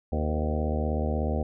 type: harmonic tone with a mistuned harmonic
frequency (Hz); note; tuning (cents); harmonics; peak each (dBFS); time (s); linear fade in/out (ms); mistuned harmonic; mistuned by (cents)
76.5; D#2; -29; 1 / 2 / 3 / 4 / 5 / 6 / 7 / 8 / 9 / 10; -27 / -36 / -32 / -38 / -38 / -37 / -36 / -37 / -40 / -39; 0.12-1.43; 5; 7; -45
effects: none